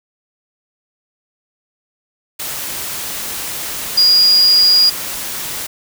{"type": "tone in noise", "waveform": "sine", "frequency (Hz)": 4855, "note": "D#8", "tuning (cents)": -43, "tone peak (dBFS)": -7, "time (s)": [3.97, 4.9], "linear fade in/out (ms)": 10, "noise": "white", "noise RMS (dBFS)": -24, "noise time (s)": [2.39, 5.67], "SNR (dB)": 14, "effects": []}